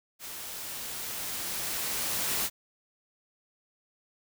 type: noise with level ramp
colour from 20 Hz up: white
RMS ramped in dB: -41 to -29 dBFS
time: 0.19-2.5 s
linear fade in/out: 50 ms
effects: none